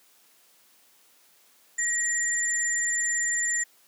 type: tone pair together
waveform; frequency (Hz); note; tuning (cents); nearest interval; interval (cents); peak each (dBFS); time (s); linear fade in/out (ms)
sine; 1897 / 7191; A#6 / A8; +30 / +37; octave + major seventh; 2307; -27 / -26; 1.78-3.64; 10
effects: white hiss -60 dBFS RMS until 3.87 s + high-pass 200 Hz 12 dB/octave